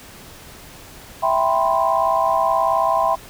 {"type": "chord", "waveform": "sine", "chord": "C major seventh", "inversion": "first", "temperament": "equal", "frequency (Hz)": [659.3, 784, 987.8, 1046.5], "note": ["E5", "G5", "B5", "C6"], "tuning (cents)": [0, 0, 0, 0], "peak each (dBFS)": [-20, -21, -21, -21], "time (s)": [1.22, 3.16], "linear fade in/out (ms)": 20, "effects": ["pink hiss -41 dBFS RMS until 3.29 s"]}